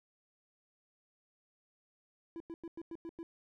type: tone bursts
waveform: triangle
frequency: 333.5 Hz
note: E4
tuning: 20 cents sharp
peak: -39 dBFS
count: 7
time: 2.36-3.23 s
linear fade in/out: 0 ms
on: 42 ms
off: 96 ms
effects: none